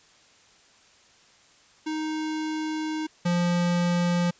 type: tone pair in turn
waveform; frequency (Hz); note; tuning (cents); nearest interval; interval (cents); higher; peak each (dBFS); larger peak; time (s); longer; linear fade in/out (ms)
square; 311.5 / 174.82; D#4 / F3; +2 / +2; minor seventh; 1000; first; -28 / -22; second; 1.86-3.07 / 3.25-4.31; first; 10
effects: white hiss -57 dBFS RMS until 4.39 s + resampled to 16000 Hz